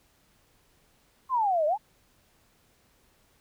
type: exponential two-way sweep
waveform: sine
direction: down then up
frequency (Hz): 1085 to 587.3 to 904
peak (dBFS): -22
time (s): 1.29-1.78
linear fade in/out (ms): 50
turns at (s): 1.66
effects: pink hiss -65 dBFS RMS until 3.4 s